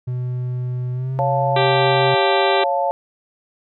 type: tone with pitch glide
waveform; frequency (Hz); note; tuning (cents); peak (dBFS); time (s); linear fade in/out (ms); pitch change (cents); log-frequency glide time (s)
triangle; 124.9 to 132.33; B2 to C3; +20 to +20; -19; 0.07-2.15; 10; +100; 0.93-1.14
type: chord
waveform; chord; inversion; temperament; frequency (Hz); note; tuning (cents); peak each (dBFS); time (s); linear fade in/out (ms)
sine; Db augmented; none; equal; 554.4 / 698.5 / 880; Db5 / F5 / A5; 0 / 0 / 0; -21; 1.19-2.91; 0
type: harmonic tone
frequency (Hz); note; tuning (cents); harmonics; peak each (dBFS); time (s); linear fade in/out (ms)
392; G4; 0; 1 / 2 / 3 / 4 / 5 / 6 / 7 / 8 / 9 / 10; -19 / -27 / -26 / -28 / -29 / -27 / -31 / -31 / -29 / -28; 1.56-2.64; 5
effects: none